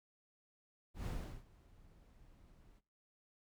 brown noise with ADSR envelope, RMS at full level -39 dBFS, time 0.94-2.81 s, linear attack 120 ms, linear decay 370 ms, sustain -24 dB, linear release 36 ms, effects noise-tail reverb RT60 0.4 s tail -23 dB re dry

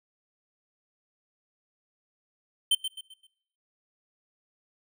square tone with echo, 3100 Hz, G7, 20 cents flat, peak -20 dBFS, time 2.71-2.75 s, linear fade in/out 5 ms, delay 130 ms, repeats 4, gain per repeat -9 dB, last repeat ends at 3.27 s, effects noise-tail reverb RT60 0.8 s tail -23 dB re dry

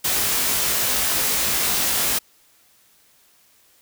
white noise with comb filter, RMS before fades -21 dBFS, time 0.04-2.19 s, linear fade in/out 10 ms, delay 19 ms, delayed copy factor +1, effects white hiss -57 dBFS RMS until 3.81 s

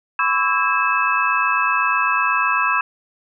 sine tone cluster, 1011 / 1119 / 1311 / 1629 / 2609 Hz, B5 / C#6 / E6 / G#6 / E7, +40 / +16 / -10 / -34 / -18 cents, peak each -22 dBFS, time 0.19-2.81 s, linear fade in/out 2 ms, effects none

